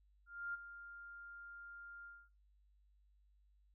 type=tone with ADSR envelope; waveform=sine; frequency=1400 Hz; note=F6; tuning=4 cents sharp; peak=-39 dBFS; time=0.26-2.29 s; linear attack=280 ms; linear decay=20 ms; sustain=-12 dB; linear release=240 ms; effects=noise-tail reverb RT60 0.3 s tail -25 dB re dry + added 50 Hz sine -68 dBFS peak until 3.74 s